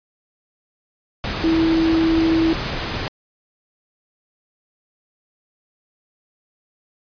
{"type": "tone in noise", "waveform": "sine", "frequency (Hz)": 325.9, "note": "E4", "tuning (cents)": -20, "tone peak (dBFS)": -14, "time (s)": [1.44, 2.53], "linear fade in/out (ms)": 0, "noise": "pink", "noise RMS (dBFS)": -25, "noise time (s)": [1.24, 3.08], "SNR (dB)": 8, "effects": ["resampled to 11025 Hz"]}